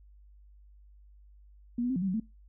sine tone with pitch steps, 238.9 / 245.9 / 262.6 / 178 / 194.3 / 183.6 / 222.2 Hz, A#3 / B3 / C4 / F3 / G3 / F#3 / A3, +43 / -7 / +6 / +33 / -15 / -13 / +17 cents, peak -27 dBFS, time 1.78-2.2 s, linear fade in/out 5 ms, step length 60 ms, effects noise-tail reverb RT60 0.2 s tail -19 dB re dry + added 50 Hz sine -53 dBFS peak until 2.48 s

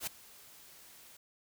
white noise with ADSR envelope, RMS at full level -35 dBFS, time 0-1.17 s, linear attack 70 ms, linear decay 7 ms, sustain -21 dB, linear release 6 ms, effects none

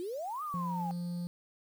sine exponential two-way sweep, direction up then down, 336.3 to 1252 to 798 Hz, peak -35 dBFS, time 0-0.91 s, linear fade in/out 0 ms, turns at 0.43 s
triangle tone, 174.61 Hz, F3, in tune, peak -32 dBFS, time 0.54-1.27 s, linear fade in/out 0 ms
effects 9-bit

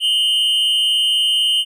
triangle tone pair together, 2869 / 3093 Hz, F7 / G7, +46 / -24 cents, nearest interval minor second, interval 130 cents, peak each -15 dBFS, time 0-1.65 s, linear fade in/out 50 ms, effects none

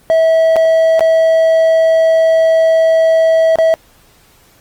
triangle tone with dropouts, 649 Hz, E5, 27 cents flat, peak -5 dBFS, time 0.1-3.74 s, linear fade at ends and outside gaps 0 ms, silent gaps 0.559-0.565 / 0.994-1.007 / 3.557-3.586 s, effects pink hiss -48 dBFS RMS until 4.6 s + Opus 24 kbps

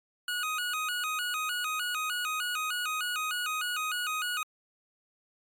25% pulse tone with vibrato, 1349 Hz, E6, 40 cents sharp, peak -26 dBFS, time 0.28-4.43 s, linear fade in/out 2 ms, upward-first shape square, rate 3.3 Hz, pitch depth 130 cents each way, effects MP3 96 kbps

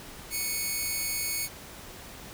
5% pulse tone pair together, 2220 / 2489 Hz, C#7 / D#7, +2 / 0 cents, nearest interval major second, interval 198 cents, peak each -19 / -30 dBFS, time 0.3-1.49 s, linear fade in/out 50 ms, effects pink hiss -45 dBFS RMS until 2.33 s

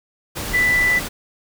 sine tone in noise, 1984 Hz, B6, 7 cents sharp, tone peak -14 dBFS, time 0.53-1 s, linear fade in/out 20 ms, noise pink, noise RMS -27 dBFS, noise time 0.35-1.09 s, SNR +10 dB, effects none

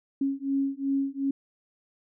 sine beating tone pair, 273.1 / 275.8 Hz, C#4 / C#4, -26 / -9 cents, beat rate 2.7 Hz, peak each -28 dBFS, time 0.21-1.31 s, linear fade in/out 5 ms, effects none

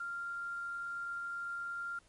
sine tone with quantisation, 1391 Hz, F6, 7 cents flat, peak -37 dBFS, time 0-1.99 s, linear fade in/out 5 ms, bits 10, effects pink hiss -67 dBFS RMS until 2.08 s + MP3 48 kbps

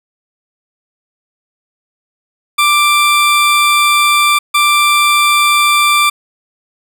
20% pulse tone bursts at uneven times, 1178 Hz, D6, 5 cents sharp, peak -3 dBFS, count 2, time 2.58-4.39 / 4.54-6.1 s, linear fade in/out 10 ms, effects none

